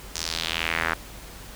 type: tone with band-pass filter sweep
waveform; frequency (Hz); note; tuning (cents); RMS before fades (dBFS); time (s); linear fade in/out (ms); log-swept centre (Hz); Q
sawtooth; 82.41; E2; 0; -28; 0.15-0.94; 0; 6200 to 1500; 2.3
effects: added 50 Hz sine -43 dBFS peak until 1.55 s + pink hiss -43 dBFS RMS until 1.55 s